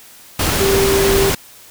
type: tone in noise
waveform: sine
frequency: 392 Hz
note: G4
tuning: in tune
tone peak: -13 dBFS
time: 0.6-1.3 s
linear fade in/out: 5 ms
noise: pink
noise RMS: -17 dBFS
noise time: 0.39-1.35 s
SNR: +1 dB
effects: white hiss -42 dBFS RMS until 1.7 s